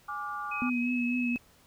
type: chord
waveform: sine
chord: D diminished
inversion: second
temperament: equal with one note detuned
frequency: 830.6 / 1174.7 / 1424.6 Hz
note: Ab5 / D6 / F6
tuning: 0 / 0 / +34 cents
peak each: -40 / -35 / -40 dBFS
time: 0.08-0.7 s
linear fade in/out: 10 ms
type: tone with pitch glide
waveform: sine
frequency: 2525 to 2575 Hz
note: D#7 to E7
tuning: +25 to -41 cents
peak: -33 dBFS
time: 0.51-1.38 s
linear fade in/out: 10 ms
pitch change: +34 cents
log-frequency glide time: 0.77-0.9 s
type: tone with vibrato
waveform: sine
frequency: 245.1 Hz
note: B3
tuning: 13 cents flat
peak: -27 dBFS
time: 0.62-1.36 s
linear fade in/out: 0 ms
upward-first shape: triangle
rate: 4.1 Hz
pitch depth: 40 cents each way
effects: pink hiss -61 dBFS RMS until 1.66 s